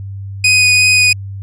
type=tone with vibrato; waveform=sawtooth; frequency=2489 Hz; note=D#7; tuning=in tune; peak=-4 dBFS; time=0.44-1.13 s; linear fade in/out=5 ms; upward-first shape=sine; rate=2.8 Hz; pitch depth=8 cents each way; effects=added 98 Hz sine -23 dBFS peak until 1.42 s + resampled to 22050 Hz